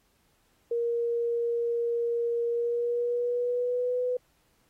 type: tone with pitch glide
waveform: sine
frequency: 470 to 497.9 Hz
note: A#4 to B4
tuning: +14 to +14 cents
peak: -25 dBFS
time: 0.71-4.17 s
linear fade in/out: 5 ms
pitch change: +100 cents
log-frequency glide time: 2.48-4.02 s
effects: pink hiss -69 dBFS RMS until 4.69 s + AAC 48 kbps